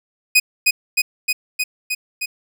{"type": "tone with echo", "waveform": "sawtooth", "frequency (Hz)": 2497, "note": "D#7", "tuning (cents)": 6, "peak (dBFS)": -6, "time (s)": [0.35, 0.4], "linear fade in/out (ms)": 10, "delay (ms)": 310, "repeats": 6, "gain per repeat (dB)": -2, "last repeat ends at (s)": 2.26, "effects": []}